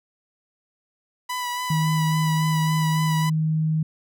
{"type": "tone with vibrato", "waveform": "sawtooth", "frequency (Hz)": 988, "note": "B5", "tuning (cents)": 0, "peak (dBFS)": -22, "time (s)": [1.29, 3.3], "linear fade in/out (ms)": 10, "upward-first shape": "sine", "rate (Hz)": 3.6, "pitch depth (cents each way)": 24}
{"type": "tone", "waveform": "sine", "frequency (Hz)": 157.3, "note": "D#3", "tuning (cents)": 19, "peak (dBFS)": -19, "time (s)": [1.7, 3.83], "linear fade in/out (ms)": 5}
{"effects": []}